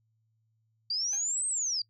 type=linear two-way sweep; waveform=sine; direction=up then down; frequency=4624 to 8400 to 4624 Hz; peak=-28 dBFS; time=0.9-1.82 s; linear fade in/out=5 ms; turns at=1.47 s
type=tone with exponential decay; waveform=10% pulse; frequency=810 Hz; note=G#5; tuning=43 cents flat; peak=-37 dBFS; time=1.13-1.34 s; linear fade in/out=0 ms; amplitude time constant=45 ms
effects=noise-tail reverb RT60 0.1 s tail -25 dB re dry + added 111 Hz sine -70 dBFS peak until 1.89 s